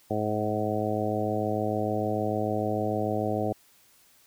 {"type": "harmonic tone with a mistuned harmonic", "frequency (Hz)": 106.7, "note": "G#2", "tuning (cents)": 47, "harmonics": [1, 2, 3, 4, 5, 6, 7], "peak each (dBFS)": [-33, -33, -33, -33, -33, -33, -33], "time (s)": [0.1, 3.53], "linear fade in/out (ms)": 10, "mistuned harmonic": 1, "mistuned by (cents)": -21, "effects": ["white hiss -60 dBFS RMS until 4.26 s"]}